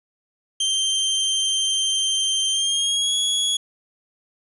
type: tone with pitch glide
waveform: sawtooth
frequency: 3144 to 3350 Hz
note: G7 to G#7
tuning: +4 to +14 cents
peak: -16 dBFS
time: 0.6-3.57 s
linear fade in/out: 5 ms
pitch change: +110 cents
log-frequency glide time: 2.49-3.15 s
effects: resampled to 24000 Hz + 9-bit